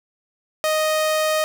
sawtooth tone, 622.3 Hz, D#5, in tune, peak -14 dBFS, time 0.64-1.44 s, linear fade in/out 0 ms, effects none

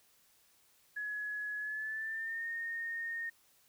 sine tone with pitch glide, 1689 to 1841.9 Hz, G#6 to A#6, +29 to -21 cents, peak -36 dBFS, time 0.96-3.3 s, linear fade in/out 10 ms, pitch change +150 cents, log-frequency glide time 1.58-2.46 s, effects white hiss -68 dBFS RMS until 3.68 s

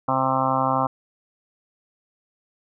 harmonic tone, 131.9 Hz, C3, 14 cents sharp, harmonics 1 / 2 / 4 / 5 / 6 / 7 / 8 / 9 / 10, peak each -30 / -28 / -29 / -29 / -25 / -28 / -25 / -28 / -30 dBFS, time 0.08-0.87 s, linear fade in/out 5 ms, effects none

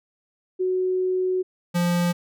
sine / square tone pair in turn, 370 / 174.62 Hz, F#4 / F3, 0 / 0 cents, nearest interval octave + minor second, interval 1300 cents, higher first, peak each -20 dBFS, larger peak neither, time 0.59-1.43 / 1.74-2.13 s, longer first, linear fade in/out 20 ms, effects none

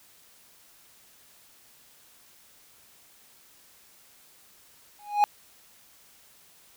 triangle tone with exponential growth, 827 Hz, G#5, 8 cents flat, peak -12 dBFS, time 4.99-5.24 s, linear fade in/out 0 ms, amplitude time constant 53 ms, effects white hiss -57 dBFS RMS until 6.76 s

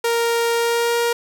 sawtooth tone with pitch glide, 466.2 to 471.1 Hz, A#4 to A#4, 0 to +18 cents, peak -13 dBFS, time 0.04-1.13 s, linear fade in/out 5 ms, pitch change +18 cents, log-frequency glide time 0.54-0.97 s, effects none

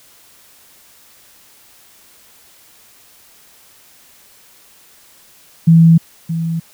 sine tone with echo, 164.81 Hz, E3, in tune, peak -4 dBFS, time 5.67-5.98 s, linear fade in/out 10 ms, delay 620 ms, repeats 1, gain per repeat -12 dB, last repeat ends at 6.6 s, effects white hiss -47 dBFS RMS until 6.73 s

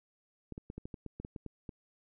clicks, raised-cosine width 3 ms, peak -29 dBFS, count 12, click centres 0.523 / 0.579 / 0.701 / 0.78 / 0.855 / 0.942 / 1.063 / 1.2 / 1.249 / 1.362 / 1.463 / 1.692 s, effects none

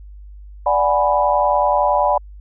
sine chord, G# half-diminished seventh, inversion second, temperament equal, 587.3 / 740 / 830.6 / 987.8 Hz, D5 / F#5 / G#5 / B5, 0 / 0 / 0 / 0 cents, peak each -18 / -20 / -19 / -18 dBFS, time 0.66-2.18 s, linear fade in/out 5 ms, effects added 50 Hz sine -35 dBFS peak until 2.4 s

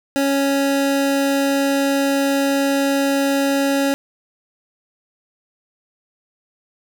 25% pulse tone, 277 Hz, C#4, 1 cent flat, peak -12 dBFS, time 0.16-3.94 s, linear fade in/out 0 ms, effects none

